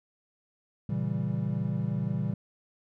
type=chord; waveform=triangle; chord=A# diminished seventh; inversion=none; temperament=equal; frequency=116.54 / 138.59 / 164.81 / 196 Hz; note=A#2 / C#3 / E3 / G3; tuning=0 / 0 / 0 / 0 cents; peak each=-31 dBFS; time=0.89-2.34 s; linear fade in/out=5 ms; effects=none